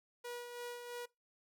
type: tone with tremolo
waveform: sawtooth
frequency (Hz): 483.1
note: B4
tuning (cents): -38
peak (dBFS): -38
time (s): 0.24-1.06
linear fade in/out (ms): 10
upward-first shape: sine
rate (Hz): 3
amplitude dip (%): 45
effects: noise-tail reverb RT60 0.2 s tail -22 dB re dry